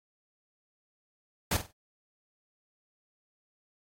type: noise with echo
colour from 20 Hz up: pink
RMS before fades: -27 dBFS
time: 1.51-1.57 s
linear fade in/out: 5 ms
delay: 48 ms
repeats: 3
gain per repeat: -12 dB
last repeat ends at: 1.714 s
effects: AAC 48 kbps

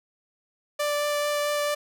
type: tone with vibrato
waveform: sawtooth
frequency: 587.3 Hz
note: D5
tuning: in tune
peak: -20 dBFS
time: 0.79-1.75 s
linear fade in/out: 10 ms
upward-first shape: triangle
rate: 4.5 Hz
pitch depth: 9 cents each way
effects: none

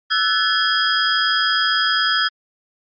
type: tone cluster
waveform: sine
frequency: 1325 / 1497 / 1729 / 3262 / 4966 Hz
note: E6 / F#6 / A6 / G#7 / D#8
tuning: +9 / +20 / -31 / -32 / -4 cents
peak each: -22 dBFS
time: 0.1-2.29 s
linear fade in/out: 20 ms
effects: Opus 48 kbps

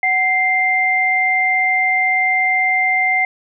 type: tone pair together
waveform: sine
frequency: 747.3 / 2093 Hz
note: F#5 / C7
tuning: +17 / 0 cents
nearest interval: octave + tritone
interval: 1783 cents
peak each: -19 / -14 dBFS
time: 0.03-3.25 s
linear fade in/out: 2 ms
effects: none

